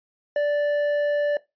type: tone with hard clipping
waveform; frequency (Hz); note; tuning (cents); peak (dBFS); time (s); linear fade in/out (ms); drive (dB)
sine; 585; D5; -7; -21; 0.36-1.37; 2; 6
effects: noise-tail reverb RT60 0.2 s tail -19 dB re dry + resampled to 11025 Hz